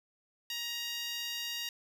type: tone with high-pass filter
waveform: 10% pulse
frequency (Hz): 942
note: A#5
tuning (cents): +18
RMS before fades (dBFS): -38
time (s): 0.5-1.69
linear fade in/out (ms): 2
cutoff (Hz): 2500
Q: 1.2
effects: none